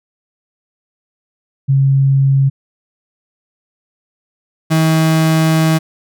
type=tone pair in turn; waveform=sine / 35% pulse; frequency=136.4 / 159.84 Hz; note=C#3 / D#3; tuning=-28 / +47 cents; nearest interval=minor third; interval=275 cents; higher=second; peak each=-8 dBFS; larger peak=neither; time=1.68-2.5 / 4.7-5.79 s; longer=second; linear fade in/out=20 ms; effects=none